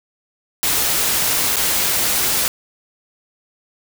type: noise with dropouts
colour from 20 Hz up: white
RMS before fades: -18 dBFS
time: 0.63-2.48 s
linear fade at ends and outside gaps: 0 ms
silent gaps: 1.559-1.567 s
effects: none